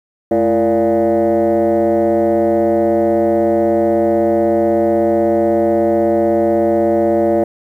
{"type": "tone with frequency modulation", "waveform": "sine", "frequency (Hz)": 458.1, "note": "A#4", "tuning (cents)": -30, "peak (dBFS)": -9, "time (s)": [0.31, 7.44], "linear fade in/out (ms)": 5, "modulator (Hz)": 120, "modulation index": 1.8, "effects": ["tanh soft clip ceiling -8 dBFS", "8-bit"]}